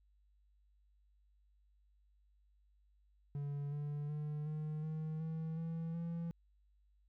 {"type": "tone with pitch steps", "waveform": "triangle", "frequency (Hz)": [143, 146.34, 149.76, 153.26, 156.85, 160.51, 164.26, 168.1], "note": ["D3", "D3", "D3", "D#3", "D#3", "E3", "E3", "E3"], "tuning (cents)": [-46, -6, 34, -26, 14, -46, -6, 34], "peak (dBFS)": -36, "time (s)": [3.35, 6.31], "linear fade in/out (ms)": 0, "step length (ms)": 370, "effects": ["added 50 Hz sine -68 dBFS peak until 7.08 s"]}